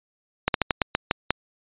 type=slowing click train; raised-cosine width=0.3 ms; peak=-3 dBFS; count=8; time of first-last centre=0.48-1.306 s; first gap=62 ms; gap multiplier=1.21; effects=resampled to 8000 Hz